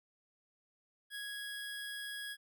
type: tone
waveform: 25% pulse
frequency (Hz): 1661.2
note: G#6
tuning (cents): 0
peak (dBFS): -37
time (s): 1.1-2.37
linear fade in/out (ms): 50
effects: none